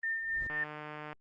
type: tone with tremolo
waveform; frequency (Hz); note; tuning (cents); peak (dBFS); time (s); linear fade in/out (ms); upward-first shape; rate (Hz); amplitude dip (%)
sine; 1808; A6; +47; -30; 0.03-0.64; 5; sine; 3.8; 45
type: noise with exponential growth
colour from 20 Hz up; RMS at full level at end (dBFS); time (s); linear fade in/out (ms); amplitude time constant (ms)
brown; -41; 0.12-0.47; 2; 74
type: click train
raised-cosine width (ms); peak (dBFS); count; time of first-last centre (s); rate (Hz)
0.5; -28; 96; 0.5-1.129; 151
effects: Opus 24 kbps